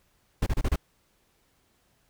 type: noise bursts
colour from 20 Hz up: brown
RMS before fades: -23 dBFS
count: 5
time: 0.42-0.76 s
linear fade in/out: 5 ms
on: 44 ms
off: 30 ms
effects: pink hiss -68 dBFS RMS until 2.09 s